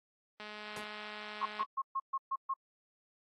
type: click train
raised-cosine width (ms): 0.3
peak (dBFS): -30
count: 260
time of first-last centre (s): 0.4-1.627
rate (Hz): 211
type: noise with exponential decay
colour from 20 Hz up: pink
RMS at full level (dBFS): -42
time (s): 0.76-0.9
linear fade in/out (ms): 5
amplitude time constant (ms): 30
type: tone bursts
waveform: sine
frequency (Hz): 1078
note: C#6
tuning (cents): -49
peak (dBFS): -31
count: 7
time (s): 1.41-2.54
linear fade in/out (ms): 10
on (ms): 50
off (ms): 130
effects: high-pass 150 Hz 12 dB/octave + AAC 32 kbps